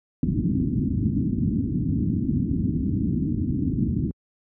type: low-pass noise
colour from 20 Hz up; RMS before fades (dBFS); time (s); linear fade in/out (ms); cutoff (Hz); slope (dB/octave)
white; -23; 0.23-4.11; 2; 290; 48
effects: high-pass 60 Hz 12 dB/octave